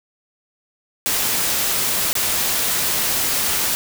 white noise with dropouts, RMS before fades -20 dBFS, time 1.06-3.75 s, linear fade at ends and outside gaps 0 ms, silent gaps 2.13-2.153 s, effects none

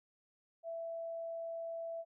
sine tone, 664 Hz, E5, 12 cents sharp, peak -39 dBFS, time 0.63-2.05 s, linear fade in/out 50 ms, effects none

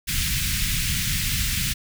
pink band-stop noise, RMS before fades -24 dBFS, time 0.07-1.74 s, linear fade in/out 20 ms, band 180 to 1900 Hz, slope 24 dB/octave, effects none

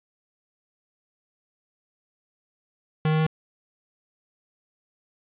square tone with pitch steps, 155.56 / 156.55 / 157.55 Hz, D#3 / D#3 / D#3, 0 / +11 / +22 cents, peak -20 dBFS, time 3.05-3.266 s, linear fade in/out 2 ms, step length 72 ms, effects resampled to 8000 Hz + 8-bit

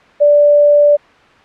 sine tone, 585 Hz, D5, 7 cents flat, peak -5 dBFS, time 0.2-0.97 s, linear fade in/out 20 ms, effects white hiss -44 dBFS RMS until 1.44 s + low-pass 2000 Hz 12 dB/octave

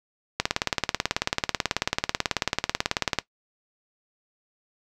click train, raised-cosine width 0.2 ms, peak -4 dBFS, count 52, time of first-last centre 0.4-3.187 s, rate 18.3 Hz, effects noise-tail reverb RT60 0.1 s tail -18 dB re dry

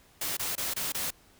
white noise bursts, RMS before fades -32 dBFS, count 5, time 0.21-1.106 s, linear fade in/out 5 ms, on 160 ms, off 24 ms, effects pink hiss -60 dBFS RMS until 1.39 s

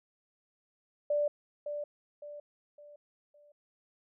sine tone with echo, 587.3 Hz, D5, in tune, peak -26 dBFS, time 1.1-1.28 s, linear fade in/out 5 ms, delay 560 ms, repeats 4, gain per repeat -8 dB, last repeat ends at 3.52 s, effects none

